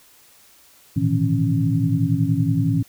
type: tone cluster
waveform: sine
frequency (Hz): 109.7 / 120 / 155.3 / 166.4 / 274.4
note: A2 / B2 / D#3 / E3 / C#4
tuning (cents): -5 / -49 / -3 / +17 / -17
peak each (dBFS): -23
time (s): 0.96-2.83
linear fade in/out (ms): 10
effects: white hiss -52 dBFS RMS until 2.88 s